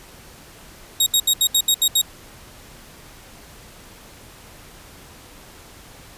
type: tone bursts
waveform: 20% pulse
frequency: 3770 Hz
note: A#7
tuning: 19 cents sharp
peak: -8 dBFS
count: 8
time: 1-2.016 s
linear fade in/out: 5 ms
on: 64 ms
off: 72 ms
effects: pink hiss -44 dBFS RMS until 6.17 s + resampled to 32000 Hz